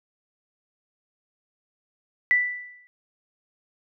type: tone with exponential decay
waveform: sine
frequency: 1975.5 Hz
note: B6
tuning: in tune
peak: -14 dBFS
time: 2.31-2.87 s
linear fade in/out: 0 ms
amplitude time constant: 120 ms
effects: none